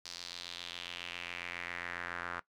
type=tone with band-pass filter sweep; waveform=sawtooth; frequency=87.31 Hz; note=F2; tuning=in tune; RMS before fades=-43 dBFS; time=0.05-2.4 s; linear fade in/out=5 ms; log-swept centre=4900 to 1400 Hz; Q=3; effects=noise-tail reverb RT60 0.1 s tail -17 dB re dry